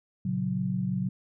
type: chord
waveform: sine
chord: F# major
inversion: first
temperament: equal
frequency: 116.54 / 138.59 / 185 Hz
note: A#2 / C#3 / F#3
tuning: 0 / 0 / 0 cents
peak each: -34 / -32 / -28 dBFS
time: 0.25-1.09 s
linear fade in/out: 5 ms
effects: none